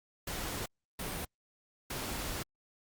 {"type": "noise bursts at uneven times", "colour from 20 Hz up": "pink", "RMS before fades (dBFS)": -38, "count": 3, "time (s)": [[0.27, 0.66], [0.99, 1.25], [1.9, 2.43]], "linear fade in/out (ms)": 5, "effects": ["Opus 48 kbps"]}